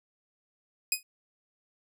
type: tone with exponential decay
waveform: 10% pulse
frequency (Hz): 2502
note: D#7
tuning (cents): +9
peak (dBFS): -12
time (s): 0.92-1.03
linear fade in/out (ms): 2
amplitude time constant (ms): 22
effects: none